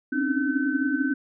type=tone cluster; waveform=sine; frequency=261.2 / 277 / 288 / 308.3 / 1525 Hz; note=C4 / C#4 / D4 / D#4 / G6; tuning=-3 / -1 / -34 / -16 / -48 cents; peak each=-27 / -27 / -31 / -29 / -29 dBFS; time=0.12-1.14 s; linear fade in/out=10 ms; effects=none